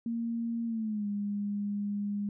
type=tone with pitch glide; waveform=sine; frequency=231.7 to 204.1 Hz; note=A#3 to G#3; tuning=-10 to -30 cents; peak=-30 dBFS; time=0.06-2.29 s; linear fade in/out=2 ms; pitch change=-220 cents; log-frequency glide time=0.66-1.07 s; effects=none